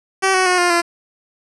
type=tone with pitch steps; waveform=10% pulse; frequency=383.5 / 373 / 362.8 / 352.9 / 343.2 Hz; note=G4 / F#4 / F#4 / F4 / F4; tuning=-38 / +14 / -34 / +18 / -30 cents; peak=-5 dBFS; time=0.22-0.82 s; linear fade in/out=20 ms; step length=120 ms; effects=resampled to 24000 Hz + 7-bit